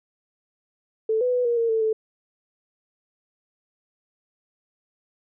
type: tone with pitch steps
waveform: sine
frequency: 440.8 / 498 / 495.1 / 473.6 / 461.3 / 445.8 / 438.4 Hz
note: A4 / B4 / B4 / A#4 / A#4 / A4 / A4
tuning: +3 / +14 / +4 / +27 / -18 / +23 / -6 cents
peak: -19 dBFS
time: 1.09-1.93 s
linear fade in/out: 5 ms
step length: 120 ms
effects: none